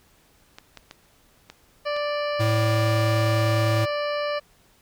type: clicks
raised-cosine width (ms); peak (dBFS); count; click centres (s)
0.2; -22; 9; 0.585 / 0.773 / 0.911 / 1.5 / 1.965 / 2.493 / 2.629 / 2.702 / 2.74
type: harmonic tone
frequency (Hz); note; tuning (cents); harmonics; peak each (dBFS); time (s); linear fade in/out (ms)
587.3; D5; 0; 1 / 2 / 3 / 4 / 5 / 7 / 8 / 9; -25 / -31 / -35 / -37 / -39 / -42 / -43 / -44; 1.85-4.4; 20
type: tone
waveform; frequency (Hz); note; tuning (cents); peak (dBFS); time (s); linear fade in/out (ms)
square; 109.5; A2; -8; -21; 2.39-3.86; 20
effects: pink hiss -59 dBFS RMS until 4.81 s